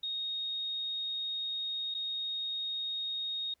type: tone with dropouts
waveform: sine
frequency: 3729 Hz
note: A#7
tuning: in tune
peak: -33 dBFS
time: 0.03-3.54 s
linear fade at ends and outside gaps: 5 ms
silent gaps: 1.942-1.947 s
effects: pink hiss -75 dBFS RMS until 3.6 s